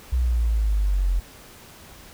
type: exponential sweep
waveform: sine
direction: down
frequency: 63.8 to 43.65 Hz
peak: -18 dBFS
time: 0.12-1.2 s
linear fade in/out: 10 ms
effects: pink hiss -46 dBFS RMS until 2.13 s